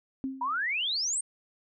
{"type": "tone with exponential decay", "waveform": "sine", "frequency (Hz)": 265.9, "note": "C4", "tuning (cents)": 28, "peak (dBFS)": -27, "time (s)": [0.24, 0.64], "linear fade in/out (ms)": 0, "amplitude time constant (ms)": 85}
{"type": "exponential sweep", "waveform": "sine", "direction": "up", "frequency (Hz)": [926, 8870], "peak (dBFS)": -27, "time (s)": [0.41, 1.21], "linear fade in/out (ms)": 5}
{"effects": []}